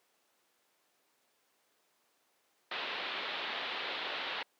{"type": "low-pass noise", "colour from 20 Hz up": "white", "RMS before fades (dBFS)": -38, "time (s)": [2.71, 4.43], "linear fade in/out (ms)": 5, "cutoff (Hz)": 3900, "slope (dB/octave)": 48, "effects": ["pink hiss -73 dBFS RMS until 4.59 s", "high-pass 400 Hz 12 dB/octave"]}